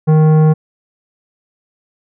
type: tone with tanh clipping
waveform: sine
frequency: 155.56 Hz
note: D#3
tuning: in tune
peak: -8 dBFS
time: 0.07-0.54 s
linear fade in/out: 20 ms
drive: 13 dB
effects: none